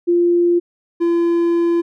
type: tone pair in turn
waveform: sine / triangle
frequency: 347.2 / 340.6 Hz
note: F4 / F4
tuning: -10 / -43 cents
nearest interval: unison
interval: 33 cents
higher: first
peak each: -11 dBFS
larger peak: neither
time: 0.07-0.6 / 1-1.82 s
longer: second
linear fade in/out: 20 ms
effects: none